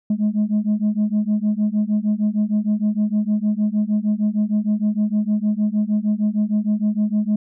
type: beating tone pair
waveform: sine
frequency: 207.7 / 214.2 Hz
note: G#3 / A3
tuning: 0 / -46 cents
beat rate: 6.5 Hz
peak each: -18 dBFS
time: 0.1-7.36 s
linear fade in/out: 5 ms
effects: tanh soft clip ceiling -13 dBFS